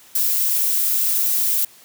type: noise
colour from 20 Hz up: violet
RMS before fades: -19 dBFS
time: 0.15-1.65 s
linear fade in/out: 5 ms
effects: white hiss -48 dBFS RMS until 1.84 s + high-pass 100 Hz 12 dB/octave